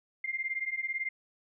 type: beating tone pair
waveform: sine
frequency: 2093 / 2111 Hz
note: C7 / C7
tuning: 0 / +15 cents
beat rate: 18 Hz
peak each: -35 / -34 dBFS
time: 0.24-1.09 s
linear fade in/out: 5 ms
effects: none